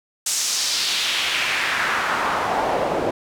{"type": "noise with band-pass filter sweep", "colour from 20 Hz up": "pink", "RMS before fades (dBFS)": -22, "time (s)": [0.26, 3.11], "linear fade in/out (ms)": 5, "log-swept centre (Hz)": [7400, 490], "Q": 1.8, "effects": []}